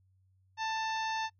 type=harmonic tone with a mistuned harmonic; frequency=885 Hz; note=A5; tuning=10 cents sharp; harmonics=1 / 2 / 3 / 4 / 5 / 6 / 7; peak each=-33 / -39 / -43 / -45 / -47 / -49 / -50 dBFS; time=0.57-1.3 s; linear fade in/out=50 ms; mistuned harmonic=4; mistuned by=+30 cents; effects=noise-tail reverb RT60 0.1 s tail -25 dB re dry + added 94 Hz sine -65 dBFS peak until 1.39 s